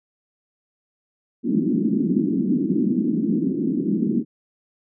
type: band-pass noise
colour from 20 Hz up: pink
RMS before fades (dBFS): -21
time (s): 1.43-4.25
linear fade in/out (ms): 50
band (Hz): 180 to 330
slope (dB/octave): 48
effects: none